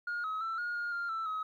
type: tone with pitch steps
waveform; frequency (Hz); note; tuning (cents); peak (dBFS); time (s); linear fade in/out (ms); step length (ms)
sine; 1426 / 1277 / 1334 / 1432 / 1422 / 1397 / 1327 / 1273; F6 / D#6 / E6 / F6 / F6 / F6 / E6 / D#6; +36 / +45 / +20 / +43 / +31 / 0 / +11 / +39; -31; 0.07-1.43; 5; 170
effects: tanh soft clip ceiling -31 dBFS + 12-bit